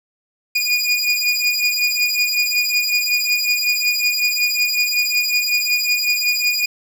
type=beating tone pair; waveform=25% pulse; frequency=2446 / 2451.4 Hz; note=D#7 / D#7; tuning=-30 / -26 cents; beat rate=5.4 Hz; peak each=-15 dBFS; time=0.55-6.66 s; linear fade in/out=10 ms; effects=none